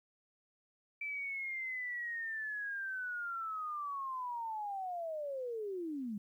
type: linear sweep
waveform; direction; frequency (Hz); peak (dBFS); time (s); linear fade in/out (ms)
sine; down; 2331 to 196; -37; 1.01-6.18; 5
effects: 12-bit